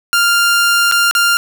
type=tone with dropouts; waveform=sawtooth; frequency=1396.9 Hz; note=F6; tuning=in tune; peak=-6 dBFS; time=0.13-1.37 s; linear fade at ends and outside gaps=0 ms; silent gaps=0.914-0.922 / 1.111-1.151 s; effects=none